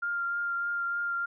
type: tone with vibrato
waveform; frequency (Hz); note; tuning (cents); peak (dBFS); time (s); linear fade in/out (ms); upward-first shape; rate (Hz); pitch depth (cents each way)
sine; 1396.9; F6; 0; -28; 0.02-1.26; 10; triangle; 3.3; 16
effects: none